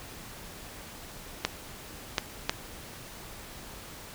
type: clicks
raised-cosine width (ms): 0.2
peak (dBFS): -7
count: 3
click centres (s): 1.45 / 2.182 / 2.495
effects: pink hiss -45 dBFS RMS until 4.14 s